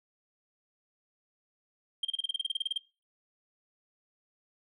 sine tone bursts, 3185 Hz, G7, 27 cents sharp, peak -24 dBFS, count 15, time 2.03-2.778 s, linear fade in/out 5 ms, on 20 ms, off 32 ms, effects noise-tail reverb RT60 0.3 s tail -21 dB re dry + tanh soft clip ceiling -26 dBFS

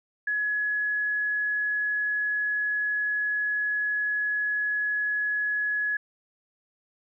sine tone, 1689 Hz, G#6, 29 cents sharp, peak -24 dBFS, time 0.27-5.97 s, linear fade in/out 5 ms, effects none

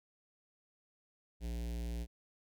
square tone with notch filter, 58.27 Hz, A#1, in tune, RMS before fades -39 dBFS, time 1.4-2.07 s, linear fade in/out 50 ms, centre 1200 Hz, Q 0.66, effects none

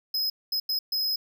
square tone bursts at uneven times, 5090 Hz, D#8, 39 cents sharp, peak -25 dBFS, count 4, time 0.14-0.3 / 0.52-0.6 / 0.69-0.79 / 0.92-1.16 s, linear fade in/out 5 ms, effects none

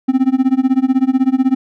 triangle tone with tremolo, 261.6 Hz, C4, in tune, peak -5 dBFS, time 0.08-1.55 s, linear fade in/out 10 ms, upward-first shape sine, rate 16 Hz, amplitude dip 95%, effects none

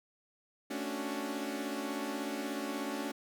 sawtooth chord, D major seventh, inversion second, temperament equal, 220 / 277.2 / 293.7 / 370 Hz, A3 / C#4 / D4 / F#4, 0 / 0 / 0 / 0 cents, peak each -38 / -35 / -37 / -39 dBFS, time 0.7-3.12 s, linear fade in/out 10 ms, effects none

